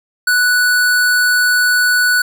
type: tone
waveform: square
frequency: 1480 Hz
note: F#6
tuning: in tune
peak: -11 dBFS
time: 0.27-2.22 s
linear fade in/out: 5 ms
effects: none